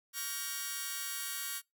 5% pulse chord, G half-diminished seventh, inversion second, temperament just, 1128.9 / 1411.2 / 1568 / 1881.6 Hz, Db6 / F6 / G6 / Bb6, +31 / +18 / 0 / +16 cents, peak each -32 dBFS, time 0.13-1.62 s, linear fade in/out 50 ms, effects noise-tail reverb RT60 0.2 s tail -25 dB re dry

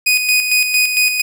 sawtooth tone with tremolo, 2489 Hz, D#7, in tune, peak -7 dBFS, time 0.06-1.22 s, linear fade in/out 10 ms, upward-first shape square, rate 4.4 Hz, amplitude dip 50%, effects none

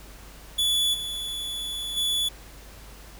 45% pulse tone with level steps, 3435 Hz, A7, 42 cents flat, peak -21 / -30 / -23 dBFS, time 0.58-2.29 s, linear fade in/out 10 ms, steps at 0.93 / 1.96 s, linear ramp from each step 20 ms, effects added 50 Hz sine -45 dBFS peak until 3.19 s + pink hiss -48 dBFS RMS until 3.19 s

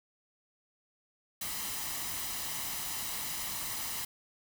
white noise with comb filter, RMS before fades -37 dBFS, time 1.41-4.05 s, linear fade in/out 5 ms, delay 1 ms, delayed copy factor +0.5, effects none

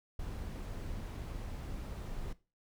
brown noise, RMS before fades -41 dBFS, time 0.19-2.33 s, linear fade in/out 5 ms, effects noise-tail reverb RT60 0.3 s tail -18 dB re dry

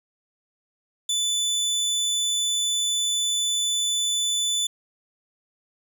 25% pulse tone, 3496 Hz, A7, 12 cents flat, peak -18 dBFS, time 1.09-4.67 s, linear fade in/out 5 ms, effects none

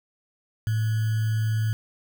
sine tone with sample-and-hold, 110 Hz, A2, in tune, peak -21 dBFS, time 0.67-1.73 s, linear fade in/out 0 ms, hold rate 1575 Hz, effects none

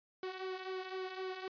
sawtooth tone with flanger, 375 Hz, F#4, 23 cents sharp, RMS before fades -42 dBFS, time 0.23-1.48 s, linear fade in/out 2 ms, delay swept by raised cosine 1.1 to 2.9 ms, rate 3.9 Hz, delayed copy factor -0.6, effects resampled to 11025 Hz

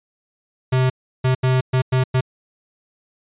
square tone bursts at uneven times, 129.1 Hz, C3, 23 cents flat, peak -15 dBFS, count 6, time 0.72-0.9 / 1.24-1.35 / 1.43-1.61 / 1.73-1.82 / 1.92-2.04 / 2.14-2.21 s, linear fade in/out 10 ms, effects resampled to 8000 Hz

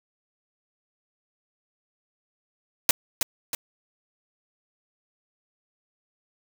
white noise with echo, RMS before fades -17 dBFS, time 2.89-2.91 s, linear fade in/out 2 ms, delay 320 ms, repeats 2, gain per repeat -6 dB, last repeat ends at 3.55 s, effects none

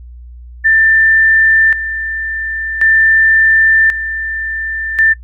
sine tone with tremolo, 1782 Hz, A6, 22 cents sharp, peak -6 dBFS, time 0.64-5.14 s, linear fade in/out 20 ms, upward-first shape square, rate 0.46 Hz, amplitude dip 70%, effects noise-tail reverb RT60 0.1 s tail -24 dB re dry + added 60 Hz sine -30 dBFS peak until 5.23 s

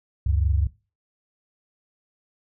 sine tone pair together, 70.75 / 95 Hz, C#2 / F#2, +36 / +46 cents, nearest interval perfect fourth, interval 510 cents, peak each -20 / -24 dBFS, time 0.26-0.67 s, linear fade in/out 5 ms, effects noise-tail reverb RT60 0.3 s tail -18 dB re dry

